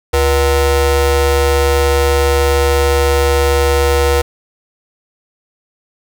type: ring-modulated tone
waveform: 40% pulse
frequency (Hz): 276.6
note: C#4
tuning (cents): -4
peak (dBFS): -6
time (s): 0.13-4.22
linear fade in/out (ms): 10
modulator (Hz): 205
effects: none